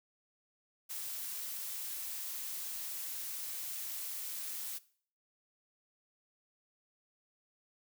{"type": "noise", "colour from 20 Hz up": "blue", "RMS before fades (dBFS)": -41, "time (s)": [0.89, 4.79], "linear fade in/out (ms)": 20, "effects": ["noise-tail reverb RT60 0.5 s tail -19 dB re dry"]}